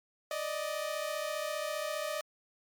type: tone pair together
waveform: sawtooth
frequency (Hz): 588 / 623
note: D5 / D#5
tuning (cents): +2 / +2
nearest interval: minor second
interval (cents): 100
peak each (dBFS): -33 / -32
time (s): 0.31-2.21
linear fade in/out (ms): 2
effects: MP3 96 kbps